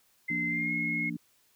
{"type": "tone with pitch glide", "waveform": "sine", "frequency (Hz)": [2069, 2163], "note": ["C7", "C#7"], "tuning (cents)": [-20, -43], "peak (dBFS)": -29, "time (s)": [0.28, 1.1], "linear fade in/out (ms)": 10, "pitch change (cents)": 77, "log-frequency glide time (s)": [0.48, 0.72]}
{"type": "chord", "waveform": "sine", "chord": "Bb major", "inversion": "second", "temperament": "equal with one note detuned", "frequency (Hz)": [170.13, 233.1, 293.7], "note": ["F3", "Bb3", "D4"], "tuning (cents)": [-45, 0, 0], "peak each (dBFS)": -37, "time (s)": [0.3, 1.17], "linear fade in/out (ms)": 5}
{"effects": ["white hiss -67 dBFS RMS until 1.55 s"]}